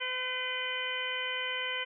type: harmonic tone with a mistuned harmonic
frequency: 508 Hz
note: B4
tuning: 49 cents sharp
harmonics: 1 / 2 / 3 / 4 / 5 / 6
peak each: -42 / -42 / -39 / -37 / -40 / -36 dBFS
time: 0-1.85 s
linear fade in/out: 20 ms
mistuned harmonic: 5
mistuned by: -71 cents
effects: none